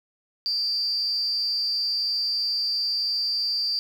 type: tone with amplitude modulation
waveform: sine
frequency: 4699 Hz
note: D8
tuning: in tune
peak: -20 dBFS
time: 0.46-3.79 s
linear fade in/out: 0 ms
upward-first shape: sine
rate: 257 Hz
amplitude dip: 60%
effects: 8-bit